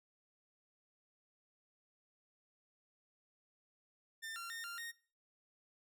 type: tone with pitch steps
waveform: sawtooth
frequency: 1797 / 1376 / 1832 / 1390 / 1856 Hz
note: A6 / F6 / A#6 / F6 / A#6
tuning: +36 / -26 / -31 / -9 / -8 cents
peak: -40 dBFS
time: 4.22-4.92 s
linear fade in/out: 20 ms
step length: 140 ms
effects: noise-tail reverb RT60 0.4 s tail -20 dB re dry